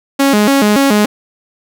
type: tone with vibrato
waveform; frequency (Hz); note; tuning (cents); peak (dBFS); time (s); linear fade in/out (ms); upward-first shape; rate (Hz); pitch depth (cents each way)
sawtooth; 240.1; B3; -49; -4; 0.19-1.06; 10; square; 3.5; 240
effects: none